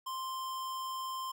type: tone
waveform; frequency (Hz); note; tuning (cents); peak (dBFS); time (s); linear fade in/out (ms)
square; 1046.5; C6; 0; -37; 0.06-1.32; 10
effects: none